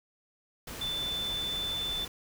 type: tone in noise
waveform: sine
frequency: 3520 Hz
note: A7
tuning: in tune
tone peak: -31 dBFS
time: 0.81-2.05 s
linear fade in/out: 5 ms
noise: pink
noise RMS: -41 dBFS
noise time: 0.67-2.08 s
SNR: +7 dB
effects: none